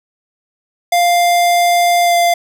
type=tone with pitch glide; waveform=square; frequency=698.5 to 692.5 Hz; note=F5 to F5; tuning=0 to -15 cents; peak=-10 dBFS; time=0.92-2.34 s; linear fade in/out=5 ms; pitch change=-15 cents; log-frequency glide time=2.02-2.15 s; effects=none